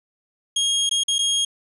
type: tone with dropouts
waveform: sawtooth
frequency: 3262 Hz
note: G#7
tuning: 32 cents flat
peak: -15 dBFS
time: 0.56-1.45 s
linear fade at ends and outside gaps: 5 ms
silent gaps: 0.894-0.911 / 1.036-1.081 / 1.184-1.189 s
effects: resampled to 24000 Hz